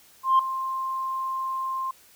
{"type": "tone with ADSR envelope", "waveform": "sine", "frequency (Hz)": 1054, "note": "C6", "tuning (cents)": 12, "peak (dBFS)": -12, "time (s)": [0.23, 1.91], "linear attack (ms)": 160, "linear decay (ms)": 5, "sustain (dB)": -14, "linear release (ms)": 4, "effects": ["tanh soft clip ceiling -12 dBFS", "white hiss -55 dBFS RMS until 2.15 s"]}